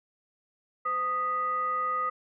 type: tone with frequency modulation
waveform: sine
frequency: 1242 Hz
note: D#6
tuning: 3 cents flat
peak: -26 dBFS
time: 0.85-2.1 s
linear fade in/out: 10 ms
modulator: 729 Hz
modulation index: 0.41
effects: none